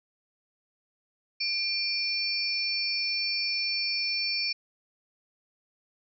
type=tone cluster; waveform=sine; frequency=2393 / 4499 / 5330 Hz; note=D7 / C#8 / E8; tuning=+32 / +25 / +18 cents; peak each=-31 dBFS; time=1.4-4.53 s; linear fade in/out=10 ms; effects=none